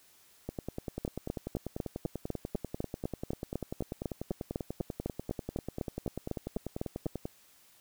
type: two click trains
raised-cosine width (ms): 2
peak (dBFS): -19 / -22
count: 25 / 70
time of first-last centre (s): 1.05-7.065 / 0.49-7.255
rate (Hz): 3.99 / 10.2
effects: white hiss -62 dBFS RMS until 7.8 s